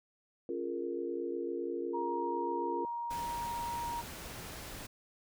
sine chord, Bb minor seventh, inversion first, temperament equal with one note detuned, 277.2 / 349.2 / 415.3 / 463.2 Hz, Db4 / F4 / Ab4 / Bb4, 0 / 0 / 0 / -11 cents, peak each -42 / -37 / -43 / -39 dBFS, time 0.49-2.85 s, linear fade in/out 2 ms
sine tone, 942 Hz, A#5, 18 cents sharp, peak -35 dBFS, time 1.93-4.02 s, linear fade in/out 20 ms
pink noise, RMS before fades -45 dBFS, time 3.1-4.87 s, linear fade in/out 10 ms
effects none

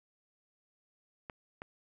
clicks, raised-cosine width 0.5 ms, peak -27 dBFS, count 2, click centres 1.298 / 1.619 s, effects 11-bit

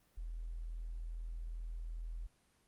sine tone, 41.2 Hz, E1, in tune, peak -40 dBFS, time 0.17-2.27 s, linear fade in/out 10 ms, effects pink hiss -72 dBFS RMS until 2.67 s + Opus 24 kbps

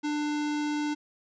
square tone, 297.4 Hz, D4, 22 cents sharp, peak -28 dBFS, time 0.03-0.95 s, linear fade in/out 20 ms, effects resampled to 16000 Hz

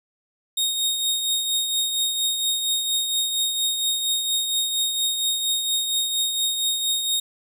sawtooth tone with tremolo, 3721 Hz, A#7, 4 cents flat, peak -16 dBFS, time 0.57-7.2 s, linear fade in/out 5 ms, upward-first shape triangle, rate 4.3 Hz, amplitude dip 50%, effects none

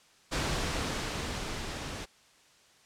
pink noise with level ramp, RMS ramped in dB -30 to -39 dBFS, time 0.31-2.06 s, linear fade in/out 20 ms, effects white hiss -61 dBFS RMS until 2.85 s + low-pass 7000 Hz 12 dB/octave

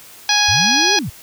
harmonic tone, 830.6 Hz, G#5, in tune, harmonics 1 / 2 / 3 / 4 / 5 / 6 / 7, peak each -20 / -20 / -20 / -20 / -20 / -20 / -20 dBFS, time 0.29-0.99 s, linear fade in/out 2 ms
sine linear two-way sweep, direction up then down, 74.7 to 419 to 74.7 Hz, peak -21 dBFS, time 0.48-1.1 s, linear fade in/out 10 ms, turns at 0.95 s
effects white hiss -41 dBFS RMS until 1.22 s

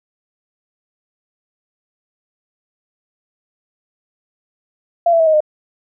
sine tone with pitch steps, 685 / 665.5 / 646.6 / 628.1 / 610.3 Hz, F5 / E5 / E5 / D#5 / D#5, -34 / +16 / -34 / +16 / -34 cents, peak -9 dBFS, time 5.06-5.405 s, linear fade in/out 5 ms, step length 69 ms, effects none

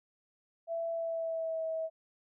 sine tone with pitch glide, 666 to 645.2 Hz, E5 to E5, +18 to -37 cents, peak -32 dBFS, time 0.67-1.9 s, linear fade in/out 50 ms, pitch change -55 cents, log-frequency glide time 0.91-1.64 s, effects none

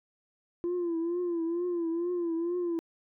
sine tone with vibrato, 342.5 Hz, F4, 34 cents flat, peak -26 dBFS, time 0.64-2.79 s, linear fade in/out 0 ms, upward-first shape triangle, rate 2.2 Hz, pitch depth 86 cents each way, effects tanh soft clip ceiling -26 dBFS

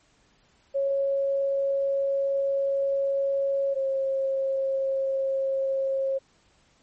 sine tone pair in turn, 551 / 539 Hz, C#5 / C#5, -11 / -49 cents, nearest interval unison, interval 38 cents, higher first, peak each -22 / -23 dBFS, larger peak first, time 0.74-3.75 / 3.75-6.19 s, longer first, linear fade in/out 20 ms, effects pink hiss -63 dBFS RMS until 6.82 s + MP3 32 kbps

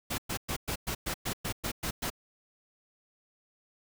pink noise bursts, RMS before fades -33 dBFS, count 11, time 0.1-2.102 s, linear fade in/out 10 ms, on 82 ms, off 110 ms, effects none

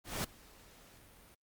pink noise with ADSR envelope, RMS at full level -35 dBFS, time 0.04-1.35 s, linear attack 200 ms, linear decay 8 ms, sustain -24 dB, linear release 11 ms, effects Opus 48 kbps

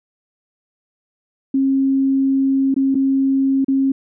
sine tone with dropouts, 270 Hz, C#4, 45 cents flat, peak -13 dBFS, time 1.54-3.92 s, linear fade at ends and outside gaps 5 ms, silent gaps 2.743-2.763 / 2.946-2.952 / 3.646-3.682 s, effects none

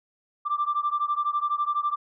sine beating tone pair, 1174.7 / 1186.7 Hz, D6 / D6, 0 / +18 cents, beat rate 12 Hz, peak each -25 / -26 dBFS, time 0.45-1.96 s, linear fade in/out 20 ms, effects tanh soft clip ceiling -17 dBFS

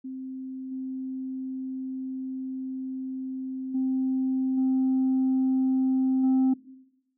sine tone with level steps, 261.7 Hz, C4, in tune, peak -33 / -30 / -22 / -19 / -16 dBFS, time 0.04-6.54 s, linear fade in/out 10 ms, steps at 0.71 / 3.74 / 4.57 / 6.23 s, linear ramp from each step 10 ms, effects noise-tail reverb RT60 0.9 s tail -20 dB re dry + tanh soft clip ceiling -18 dBFS

